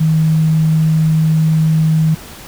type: tone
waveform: sine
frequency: 158.2 Hz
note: D#3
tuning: 29 cents sharp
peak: -9 dBFS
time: 0-2.15 s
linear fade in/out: 10 ms
effects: pink hiss -34 dBFS RMS until 2.47 s